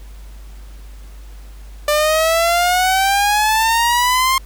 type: exponential sweep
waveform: sawtooth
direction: up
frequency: 591 to 1066 Hz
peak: -9 dBFS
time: 1.88-4.38 s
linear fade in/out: 2 ms
effects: added 50 Hz sine -33 dBFS peak until 4.45 s + pink hiss -48 dBFS RMS until 4.45 s